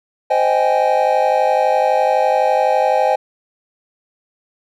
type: chord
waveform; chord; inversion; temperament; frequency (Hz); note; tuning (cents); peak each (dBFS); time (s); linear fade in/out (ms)
triangle; Ab major seventh; first; just; 519.1 / 623 / 778.7 / 830.6; C5 / Eb5 / G5 / Ab5; -14 / +2 / -12 / 0; -16; 0.3-3.16; 10
effects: none